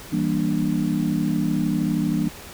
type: chord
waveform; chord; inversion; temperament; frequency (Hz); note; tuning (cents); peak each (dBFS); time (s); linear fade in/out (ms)
sine; E half-diminished seventh; none; just; 164.81 / 197.78 / 237.3 / 296.7; E3 / G3 / Bb3 / D4; 0 / +16 / +31 / +18; -25; 0.12-2.29; 10
effects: pink hiss -40 dBFS RMS until 2.53 s